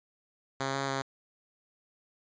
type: tone with pitch steps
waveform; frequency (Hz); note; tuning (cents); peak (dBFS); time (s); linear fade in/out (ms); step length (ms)
5% pulse; 135.3 / 137.1 / 135.4; C#3 / C#3 / C#3; -42 / -19 / -40; -19; 0.6-1.02; 2; 140
effects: resampled to 16000 Hz